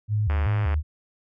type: tone with vibrato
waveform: sine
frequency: 89.6 Hz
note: F2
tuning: 45 cents sharp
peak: -20 dBFS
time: 0.08-0.83 s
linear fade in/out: 50 ms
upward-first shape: square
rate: 2.6 Hz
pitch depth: 290 cents each way
type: click train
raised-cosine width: 0.5 ms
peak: -18 dBFS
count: 46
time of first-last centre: 0.3-0.741 s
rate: 102 Hz
effects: none